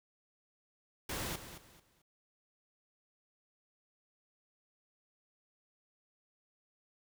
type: noise with echo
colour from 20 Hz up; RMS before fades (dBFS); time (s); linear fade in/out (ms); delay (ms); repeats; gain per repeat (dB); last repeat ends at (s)
pink; -39; 1.09-1.36; 5; 220; 3; -11; 2.02
effects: none